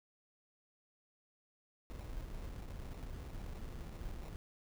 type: noise with sample-and-hold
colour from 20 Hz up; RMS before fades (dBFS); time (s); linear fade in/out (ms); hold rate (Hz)
brown; -45; 1.9-4.36; 0; 1575
effects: none